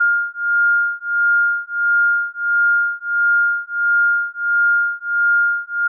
sine beating tone pair, 1410 / 1411.5 Hz, F6 / F6, +16 / +18 cents, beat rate 1.5 Hz, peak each -17 dBFS, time 0-5.88 s, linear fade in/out 10 ms, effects none

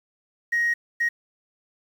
sine tone bursts at uneven times, 1881 Hz, A#6, 15 cents sharp, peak -18 dBFS, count 2, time 0.52-0.74 / 1-1.09 s, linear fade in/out 10 ms, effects tanh soft clip ceiling -17 dBFS + 8-bit

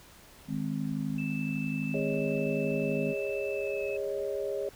harmonic tone, 51.91 Hz, G#1, in tune, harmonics 3 / 4 / 5, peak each -34 / -34 / -34 dBFS, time 0.47-3.15 s, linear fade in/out 50 ms
sine tone with pitch glide, 2637 to 2593 Hz, E7 to E7, 0 to -29 cents, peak -39 dBFS, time 1.18-3.97 s, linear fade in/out 5 ms, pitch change -29 cents, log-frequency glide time 3.51-3.84 s
sine chord, Ab suspended fourth, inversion none, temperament equal with one note detuned, 407.7 / 554.4 / 622.3 Hz, Ab4 / Db5 / Eb5, -32 / 0 / 0 cents, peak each -33 / -34 / -38 dBFS, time 1.94-4.69 s, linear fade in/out 2 ms
effects pink hiss -54 dBFS RMS until 4.75 s

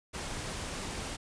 pink noise, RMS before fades -38 dBFS, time 0.13-1.17 s, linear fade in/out 20 ms, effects resampled to 22050 Hz

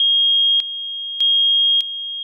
sine tone with tremolo, 3251 Hz, G#7, 38 cents flat, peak -12 dBFS, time 0-2.23 s, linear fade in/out 2 ms, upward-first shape square, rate 0.83 Hz, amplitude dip 75%, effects none

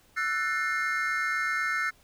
triangle chord, F# half-diminished seventh, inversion third, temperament just, 1332 / 1480 / 1776 / 2131 Hz, E6 / F#6 / A6 / C7, +18 / 0 / +16 / +31 cents, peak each -30 dBFS, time 0.16-1.91 s, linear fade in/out 20 ms, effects pink hiss -61 dBFS RMS until 2.03 s

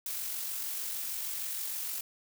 blue noise with amplitude modulation, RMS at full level -35 dBFS, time 0.06-2.01 s, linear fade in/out 2 ms, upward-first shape sine, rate 46.5 Hz, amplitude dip 30%, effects none

